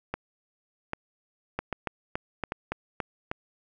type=two click trains; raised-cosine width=0.5 ms; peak=-14 / -15 dBFS; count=6 / 5; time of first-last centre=1.59-3.002 / 0.14-3.315 s; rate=3.54 / 1.26 Hz; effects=none